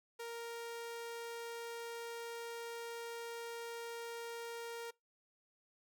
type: tone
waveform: sawtooth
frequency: 466.2 Hz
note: A#4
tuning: in tune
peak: -39 dBFS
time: 0.19-4.91 s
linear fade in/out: 10 ms
effects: noise-tail reverb RT60 0.2 s tail -24 dB re dry